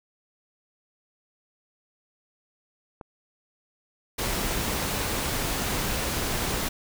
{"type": "click", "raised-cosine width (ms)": 1, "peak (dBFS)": -25, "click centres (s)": 3.012}
{"type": "noise", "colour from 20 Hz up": "pink", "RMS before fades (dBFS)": -28, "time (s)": [4.18, 6.69], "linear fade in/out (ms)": 10}
{"effects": []}